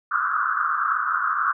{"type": "band-pass noise", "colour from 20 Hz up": "white", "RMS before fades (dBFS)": -23, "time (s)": [0.11, 1.53], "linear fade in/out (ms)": 10, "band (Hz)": [1100, 1500], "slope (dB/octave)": 96, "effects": []}